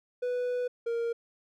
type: tone pair in turn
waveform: triangle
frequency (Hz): 493.9 / 466.2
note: B4 / A#4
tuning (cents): 0 / 0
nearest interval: minor second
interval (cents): 100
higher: first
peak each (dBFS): -26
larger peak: neither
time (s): 0.22-0.68 / 0.86-1.13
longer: first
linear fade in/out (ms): 10
effects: none